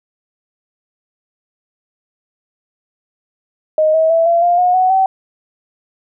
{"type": "tone with pitch steps", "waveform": "sine", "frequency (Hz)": [622.3, 640.9, 660.1, 679.8, 700.1, 721.1, 742.6, 764.8], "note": ["D#5", "E5", "E5", "F5", "F5", "F#5", "F#5", "G5"], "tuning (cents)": [0, -49, 2, -47, 4, -45, 6, -43], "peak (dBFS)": -9, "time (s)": [3.78, 5.06], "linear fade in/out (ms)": 2, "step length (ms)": 160, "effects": []}